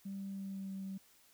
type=tone with pitch glide; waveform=sine; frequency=196 to 192.86 Hz; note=G3 to G3; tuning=0 to -28 cents; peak=-39 dBFS; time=0.05-0.98 s; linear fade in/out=10 ms; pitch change=-28 cents; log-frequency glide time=0.26-0.74 s; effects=tanh soft clip ceiling -35 dBFS + white hiss -66 dBFS RMS until 1.33 s